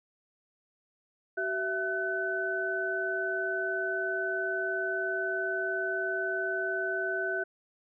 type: tone cluster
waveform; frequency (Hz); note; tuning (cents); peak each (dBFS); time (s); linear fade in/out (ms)
sine; 380 / 664 / 1507; F#4 / E5 / F#6; +46 / +12 / +31; -34 / -35 / -31; 1.37-7.44; 10
effects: none